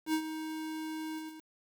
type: tone with ADSR envelope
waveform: square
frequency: 314.8 Hz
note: D#4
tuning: 20 cents sharp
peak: -27 dBFS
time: 0.06-1.45 s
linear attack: 75 ms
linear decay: 78 ms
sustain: -11 dB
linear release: 290 ms
effects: 9-bit